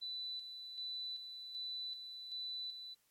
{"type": "tone with tremolo", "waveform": "sine", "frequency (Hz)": 3985, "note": "B7", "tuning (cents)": 15, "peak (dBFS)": -40, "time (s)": [0.01, 2.95], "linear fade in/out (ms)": 20, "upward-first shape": "square", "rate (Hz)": 1.3, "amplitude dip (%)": 50, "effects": ["white hiss -75 dBFS RMS until 3.1 s", "MP3 64 kbps"]}